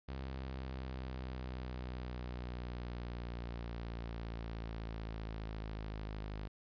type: linear sweep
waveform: sawtooth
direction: down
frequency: 66.5 to 51.91 Hz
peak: -37 dBFS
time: 0.08-6.48 s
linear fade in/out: 10 ms
effects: resampled to 11025 Hz + 13-bit